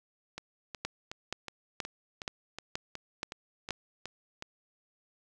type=two click trains; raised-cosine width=0.2 ms; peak=-16 / -22 dBFS; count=7 / 12; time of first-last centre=0.85-3.707 / 0.38-4.424 s; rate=2.1 / 2.72 Hz; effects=none